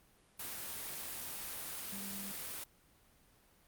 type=tone in noise; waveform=sine; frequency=197.7 Hz; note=G3; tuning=15 cents sharp; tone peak=-46 dBFS; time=1.92-2.32 s; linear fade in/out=5 ms; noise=white; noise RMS=-43 dBFS; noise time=0.39-2.64 s; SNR=-6 dB; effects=pink hiss -67 dBFS RMS until 3.67 s + Opus 32 kbps